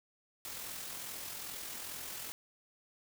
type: noise with amplitude modulation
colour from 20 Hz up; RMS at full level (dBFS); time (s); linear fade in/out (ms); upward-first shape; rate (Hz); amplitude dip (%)
white; -42; 0.45-2.32; 0; sine; 42.4; 35
effects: none